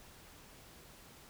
silence, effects pink hiss -57 dBFS RMS until 1.29 s

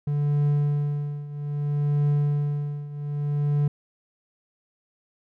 triangle tone with tremolo, 145.7 Hz, D3, 13 cents flat, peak -16 dBFS, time 0.07-3.68 s, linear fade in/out 5 ms, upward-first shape triangle, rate 0.62 Hz, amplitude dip 85%, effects none

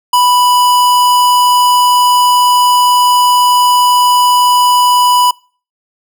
square tone, 987.8 Hz, B5, in tune, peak -7 dBFS, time 0.13-5.31 s, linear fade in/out 5 ms, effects noise-tail reverb RT60 0.4 s tail -24 dB re dry

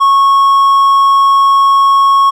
triangle tone, 1100 Hz, C#6, 14 cents flat, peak -3 dBFS, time 0-2.31 s, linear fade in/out 20 ms, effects none

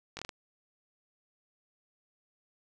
slowing click train, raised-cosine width 0.2 ms, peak -22 dBFS, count 5, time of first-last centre 0.17-0.292 s, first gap 20 ms, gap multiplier 1.29, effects none

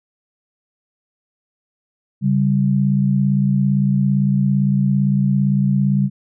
sine tone pair together, 138.52 / 196.2 Hz, C#3 / G3, -1 / +2 cents, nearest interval tritone, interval 603 cents, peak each -16 dBFS, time 2.21-6.1 s, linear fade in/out 50 ms, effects none

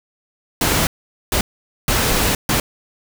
pink noise bursts at uneven times, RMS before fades -17 dBFS, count 4, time 0.61-0.87 / 1.32-1.41 / 1.88-2.35 / 2.49-2.6 s, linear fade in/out 2 ms, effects none

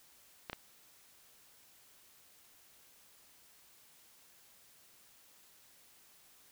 clicks, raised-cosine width 0.3 ms, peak -23 dBFS, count 2, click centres 0.498 / 0.531 s, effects white hiss -63 dBFS RMS until 6.51 s

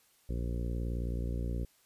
harmonic tone, 58.9 Hz, A#1, 19 cents sharp, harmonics 1 / 2 / 3 / 4 / 5 / 6 / 7 / 8 / 9, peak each -33 / -39 / -43 / -45 / -47 / -49 / -50 / -51 / -52 dBFS, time 0.29-1.65 s, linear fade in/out 5 ms, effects white hiss -67 dBFS RMS until 1.85 s + resampled to 32000 Hz

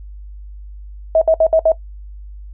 sine tone bursts, 643 Hz, E5, 43 cents flat, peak -8 dBFS, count 5, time 1.15-1.719 s, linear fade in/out 2 ms, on 65 ms, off 61 ms, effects noise-tail reverb RT60 0.1 s tail -17 dB re dry + added 50 Hz sine -31 dBFS peak until 2.53 s

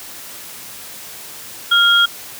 sine tone pair together, 1396.9 / 3272 Hz, F6 / G#7, 0 / -26 cents, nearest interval octave + minor third, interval 1474 cents, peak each -12 dBFS, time 1.71-2.06 s, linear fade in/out 10 ms, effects white hiss -34 dBFS RMS until 2.39 s + high-pass 60 Hz 12 dB/octave

